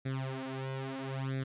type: tone with flanger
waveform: sawtooth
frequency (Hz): 133.2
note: C3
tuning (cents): +31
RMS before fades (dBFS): -37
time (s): 0.05-1.44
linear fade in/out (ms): 10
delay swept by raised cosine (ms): 0.5 to 5.5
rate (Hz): 0.76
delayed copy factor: +1
effects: resampled to 8000 Hz + 11-bit